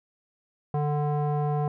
square tone with low-pass filter, 147.8 Hz, D3, 11 cents sharp, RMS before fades -26 dBFS, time 0.74-1.68 s, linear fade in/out 2 ms, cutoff 830 Hz, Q 2.6, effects none

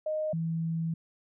sine tone pair in turn, 619 / 163.95 Hz, D#5 / E3, -9 / -9 cents, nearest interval octave + major seventh, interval 2300 cents, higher first, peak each -28 dBFS, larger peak neither, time 0.06-0.33 / 0.33-0.94 s, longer second, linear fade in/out 5 ms, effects none

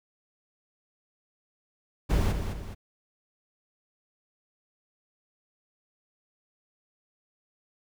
brown noise with echo, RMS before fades -24 dBFS, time 2.09-2.33 s, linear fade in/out 20 ms, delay 210 ms, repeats 2, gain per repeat -7 dB, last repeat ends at 2.75 s, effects none

